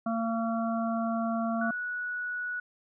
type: harmonic tone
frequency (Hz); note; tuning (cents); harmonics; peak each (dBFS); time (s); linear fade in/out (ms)
227.6; A#3; -41; 1 / 3 / 5 / 6; -29 / -32 / -38 / -39; 0.06-1.71; 5
type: tone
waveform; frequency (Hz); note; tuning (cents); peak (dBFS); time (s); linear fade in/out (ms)
sine; 1469; F#6; -13; -31; 1.61-2.6; 5
effects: none